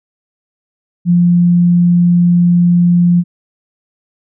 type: tone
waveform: sine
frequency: 174.61 Hz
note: F3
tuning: in tune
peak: -6 dBFS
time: 1.05-3.24 s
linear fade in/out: 50 ms
effects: none